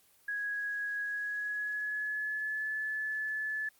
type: tone with pitch glide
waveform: sine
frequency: 1661 to 1729.5 Hz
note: G#6 to A6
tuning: 0 to -30 cents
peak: -32 dBFS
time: 0.28-3.69 s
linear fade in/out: 5 ms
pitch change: +70 cents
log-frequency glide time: 1.04-2.69 s
effects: white hiss -65 dBFS RMS until 3.79 s + Opus 24 kbps